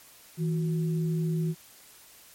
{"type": "tone pair together", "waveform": "sine", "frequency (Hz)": [162, 364.7], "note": ["E3", "F#4"], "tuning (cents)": [-30, -25], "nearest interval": "octave + major second", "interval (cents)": 1405, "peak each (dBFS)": [-25, -36], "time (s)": [0.37, 1.55], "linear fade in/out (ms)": 50, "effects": ["white hiss -53 dBFS RMS until 2.34 s", "MP3 64 kbps"]}